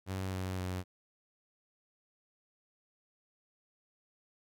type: tone with pitch steps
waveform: sawtooth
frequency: 94.8 / 93.33 / 91.89 Hz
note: F#2 / F#2 / F#2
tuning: +43 / +15 / -11 cents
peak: -31 dBFS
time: 0.06-0.84 s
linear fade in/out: 50 ms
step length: 260 ms
effects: none